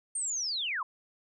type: linear sweep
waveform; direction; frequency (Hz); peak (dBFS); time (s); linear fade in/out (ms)
sine; down; 8870 to 950; -30; 0.15-0.83; 5
effects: none